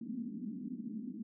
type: band-pass noise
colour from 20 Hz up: white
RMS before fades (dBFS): -42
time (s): 0.01-1.23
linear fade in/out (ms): 5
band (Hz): 200 to 260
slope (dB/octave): 48
effects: none